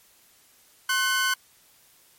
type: tone pair together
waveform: sawtooth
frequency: 1066 / 1507.6 Hz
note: C6 / F#6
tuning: +32 / +32 cents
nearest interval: tritone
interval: 600 cents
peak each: -24 / -19 dBFS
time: 0.89-1.34 s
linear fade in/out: 5 ms
effects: white hiss -58 dBFS RMS until 2.18 s + MP3 64 kbps